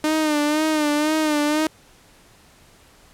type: tone with vibrato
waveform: sawtooth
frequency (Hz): 303.9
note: D#4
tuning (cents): -41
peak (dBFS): -14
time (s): 0.04-1.67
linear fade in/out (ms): 2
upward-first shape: sine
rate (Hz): 2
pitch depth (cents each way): 58
effects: pink hiss -52 dBFS RMS until 3.13 s + low-pass 12000 Hz 12 dB/octave